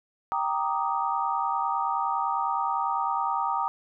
sine chord, Eb major seventh, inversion first, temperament equal, 784 / 932.3 / 1174.7 / 1244.5 Hz, G5 / Bb5 / D6 / Eb6, 0 / 0 / 0 / 0 cents, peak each -30 / -28 / -33 / -30 dBFS, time 0.32-3.68 s, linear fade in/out 0 ms, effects none

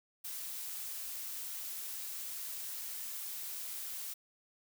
blue noise, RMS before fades -42 dBFS, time 0.24-4.14 s, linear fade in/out 10 ms, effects none

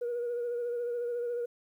sine tone with vibrato, 479.3 Hz, A#4, 48 cents sharp, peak -29 dBFS, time 0.01-1.46 s, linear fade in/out 10 ms, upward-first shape sine, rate 14 Hz, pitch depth 29 cents each way, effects tanh soft clip ceiling -28 dBFS + 11-bit

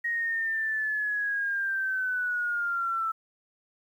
sine linear sweep, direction down, 1883 to 1318.5 Hz, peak -26 dBFS, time 0.04-3.12 s, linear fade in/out 10 ms, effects 10-bit

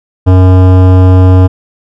sine tone with hard clipping, 92.5 Hz, F#2, in tune, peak -3 dBFS, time 0.26-1.48 s, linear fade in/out 20 ms, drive 17 dB, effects none

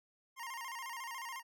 25% pulse tone with vibrato, 993 Hz, B5, 9 cents sharp, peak -38 dBFS, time 0.36-1.43 s, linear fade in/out 50 ms, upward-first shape square, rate 14 Hz, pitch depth 110 cents each way, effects none

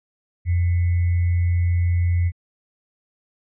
sine tone with sample-and-hold, 87.31 Hz, F2, in tune, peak -16 dBFS, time 0.45-2.32 s, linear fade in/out 50 ms, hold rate 2100 Hz, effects resampled to 8000 Hz

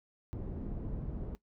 pink low-pass noise, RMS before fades -39 dBFS, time 0.33-1.35 s, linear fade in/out 0 ms, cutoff 320 Hz, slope 12 dB/octave, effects noise-tail reverb RT60 0.1 s tail -18 dB re dry

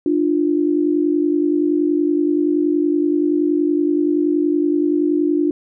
sine tone pair together, 298.6 / 349.2 Hz, D4 / F4, +29 / 0 cents, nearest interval minor third, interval 271 cents, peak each -16 / -18 dBFS, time 0.06-5.51 s, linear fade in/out 2 ms, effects none

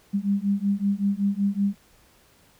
sine beating tone pair, 197.4 / 202.7 Hz, G3 / G#3, +12 / -42 cents, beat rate 5.3 Hz, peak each -24 / -24 dBFS, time 0.13-1.75 s, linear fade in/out 20 ms, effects pink hiss -58 dBFS RMS until 2.59 s

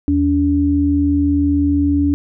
sine tone pair together, 80.26 / 286 Hz, E2 / D4, -46 / -46 cents, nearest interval octave + minor seventh, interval 2200 cents, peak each -18 / -13 dBFS, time 0.08-2.14 s, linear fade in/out 0 ms, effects none

